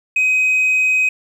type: tone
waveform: sine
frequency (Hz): 2520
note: D#7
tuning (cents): +21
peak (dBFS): -10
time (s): 0.16-1.09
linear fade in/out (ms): 5
effects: tanh soft clip ceiling -11 dBFS + 8-bit